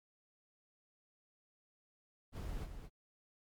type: noise with echo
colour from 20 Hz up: brown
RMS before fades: -42 dBFS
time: 2.32-2.68 s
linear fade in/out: 50 ms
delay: 220 ms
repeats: 1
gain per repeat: -7 dB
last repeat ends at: 2.9 s
effects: MP3 96 kbps